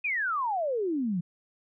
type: exponential sweep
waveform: sine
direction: down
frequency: 2543 to 164.81 Hz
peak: -26 dBFS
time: 0.04-1.21 s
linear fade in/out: 10 ms
effects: none